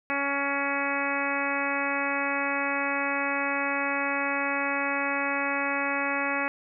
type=harmonic tone with a mistuned harmonic; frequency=280 Hz; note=C#4; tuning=18 cents sharp; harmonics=1 / 2 / 3 / 4 / 5 / 6 / 7 / 8 / 9; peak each=-34 / -34 / -34 / -34 / -34 / -34 / -34 / -34 / -34 dBFS; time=0.1-6.48 s; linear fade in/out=0 ms; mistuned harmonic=9; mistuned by=+24 cents; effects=none